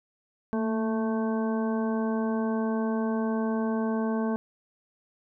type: harmonic tone with a mistuned harmonic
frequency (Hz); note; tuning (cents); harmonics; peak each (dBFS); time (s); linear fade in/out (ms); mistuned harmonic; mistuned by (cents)
220.3; A3; +2; 1 / 2 / 3 / 4 / 5 / 7; -26 / -32 / -36 / -38 / -40 / -43; 0.53-4.36; 0; 1; +38
effects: none